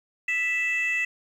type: tone pair together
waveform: sine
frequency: 1977.4 / 2638 Hz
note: B6 / E7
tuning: +2 / +1 cents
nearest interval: perfect fourth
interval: 499 cents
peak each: -24 dBFS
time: 0.28-1.05 s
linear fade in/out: 5 ms
effects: tanh soft clip ceiling -19 dBFS + 9-bit